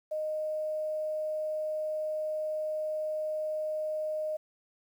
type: tone with quantisation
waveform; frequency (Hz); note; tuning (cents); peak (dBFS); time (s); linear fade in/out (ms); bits
sine; 618; D#5; -12; -30; 0.11-4.37; 10; 10
effects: none